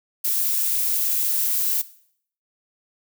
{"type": "noise", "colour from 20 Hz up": "violet", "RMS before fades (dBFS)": -22, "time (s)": [0.24, 1.82], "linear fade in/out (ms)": 10, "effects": ["noise-tail reverb RT60 0.6 s tail -17 dB re dry"]}